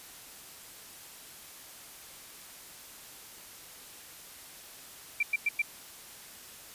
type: tone bursts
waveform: sine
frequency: 2350 Hz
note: D7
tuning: 1 cent sharp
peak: -24 dBFS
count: 4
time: 5.2-5.62 s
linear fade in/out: 5 ms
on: 30 ms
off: 100 ms
effects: white hiss -49 dBFS RMS until 6.74 s + resampled to 32000 Hz